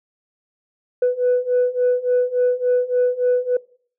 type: beating tone pair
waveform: sine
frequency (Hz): 493.9 / 497.4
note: B4 / B4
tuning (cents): 0 / +12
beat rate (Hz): 3.5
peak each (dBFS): -18 / -16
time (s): 1.02-3.57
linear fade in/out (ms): 5
effects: noise-tail reverb RT60 0.5 s tail -23 dB re dry + tanh soft clip ceiling -11 dBFS